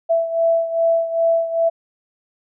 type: beating tone pair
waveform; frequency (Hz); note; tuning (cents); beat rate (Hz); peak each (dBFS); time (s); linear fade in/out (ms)
sine; 663 / 665.5; E5 / E5; +10 / +16; 2.5; -16 / -21; 0.09-1.7; 20
effects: none